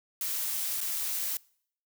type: noise with dropouts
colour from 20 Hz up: blue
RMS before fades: -32 dBFS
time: 0.21-1.37 s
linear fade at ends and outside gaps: 1 ms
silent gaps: 0.806-0.812 s
effects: noise-tail reverb RT60 0.6 s tail -24 dB re dry